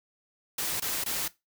white noise bursts, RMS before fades -31 dBFS, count 3, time 0.58-1.28 s, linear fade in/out 5 ms, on 220 ms, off 20 ms, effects noise-tail reverb RT60 0.2 s tail -18 dB re dry

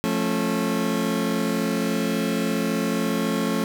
30% pulse chord, F augmented, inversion none, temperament just, 174.61 / 218.3 / 272.8 Hz, F3 / A3 / C#4, 0 / -13 / -28 cents, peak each -25 / -22 / -24 dBFS, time 0.04-3.64 s, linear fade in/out 0 ms, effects none

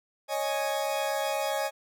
40% pulse chord, C# suspended second, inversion none, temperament equal, 554.4 / 622.3 / 830.6 Hz, C#5 / D#5 / G#5, 0 / 0 / 0 cents, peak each -31 dBFS, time 0.28-1.71 s, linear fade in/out 50 ms, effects none

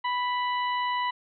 harmonic tone, 987.8 Hz, B5, in tune, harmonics 1 / 2 / 3 / 4, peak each -26 / -33 / -37 / -43 dBFS, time 0.04-1.11 s, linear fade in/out 10 ms, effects none

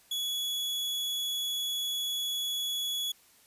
40% pulse tone, 3383 Hz, G#7, 31 cents sharp, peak -29 dBFS, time 0.11-3.12 s, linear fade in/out 5 ms, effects white hiss -61 dBFS RMS until 3.46 s + resampled to 32000 Hz

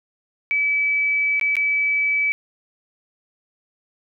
sine tone with dropouts, 2296 Hz, D7, 40 cents flat, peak -17 dBFS, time 0.51-2.32 s, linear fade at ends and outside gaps 0 ms, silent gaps 1.397-1.412 / 1.555-1.567 s, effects none

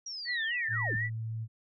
sine linear sweep, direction down, 5760 to 56.9 Hz, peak -37 dBFS, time 0.06-0.97 s, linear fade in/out 5 ms
sine tone with vibrato, 1864.7 Hz, A#6, in tune, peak -30 dBFS, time 0.25-1.1 s, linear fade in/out 50 ms, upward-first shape sine, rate 4 Hz, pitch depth 89 cents each way
sine tone with pitch glide, 112.9 to 111.99 Hz, A2 to A2, +45 to +31 cents, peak -33 dBFS, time 0.68-1.48 s, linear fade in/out 50 ms, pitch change -14 cents, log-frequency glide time 0.86-0.93 s
effects none

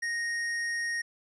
triangle tone with hard clipping, 1864.7 Hz, A#6, in tune, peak -31 dBFS, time 0.02-1.02 s, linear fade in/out 10 ms, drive 16 dB, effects resampled to 22050 Hz

